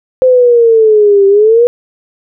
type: exponential two-way sweep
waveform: sine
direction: down then up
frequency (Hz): 519 to 391 to 488.1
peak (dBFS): -3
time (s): 0.22-1.67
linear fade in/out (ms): 0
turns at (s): 1.27
effects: none